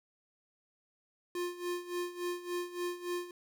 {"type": "tone with tremolo", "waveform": "square", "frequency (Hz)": 353, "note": "F4", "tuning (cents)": 19, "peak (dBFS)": -33, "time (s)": [1.35, 3.31], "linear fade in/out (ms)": 2, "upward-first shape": "sine", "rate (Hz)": 3.5, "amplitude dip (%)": 80, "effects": []}